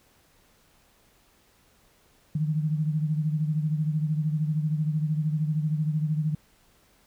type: beating tone pair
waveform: sine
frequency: 152.3 / 165.3 Hz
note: D#3 / E3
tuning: -37 / +5 cents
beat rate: 13 Hz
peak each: -24 / -31 dBFS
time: 2.35-6.35 s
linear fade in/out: 5 ms
effects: pink hiss -62 dBFS RMS until 7.06 s